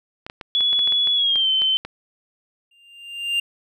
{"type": "clicks", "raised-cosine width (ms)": 0.3, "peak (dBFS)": -17, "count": 12, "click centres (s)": [0.265, 0.299, 0.412, 0.607, 0.73, 0.792, 0.875, 0.923, 1.073, 1.358, 1.619, 1.85]}
{"type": "tone with pitch glide", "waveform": "sine", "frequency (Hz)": [3395, 3077], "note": ["G#7", "G7"], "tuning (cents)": [37, -33], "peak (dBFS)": -16, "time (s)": [0.55, 1.77], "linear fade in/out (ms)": 0, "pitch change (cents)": -170, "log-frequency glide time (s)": [1.15, 1.49]}
{"type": "tone with exponential growth", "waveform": "triangle", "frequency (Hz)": 2794, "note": "F7", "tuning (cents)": 0, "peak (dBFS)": -15, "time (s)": [2.71, 3.4], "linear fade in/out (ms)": 5, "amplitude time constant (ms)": 150}
{"effects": []}